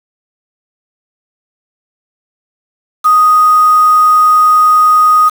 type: tone with quantisation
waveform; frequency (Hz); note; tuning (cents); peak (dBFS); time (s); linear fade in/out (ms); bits
sine; 1245; D#6; +1; -4; 3.04-5.3; 20; 4
effects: none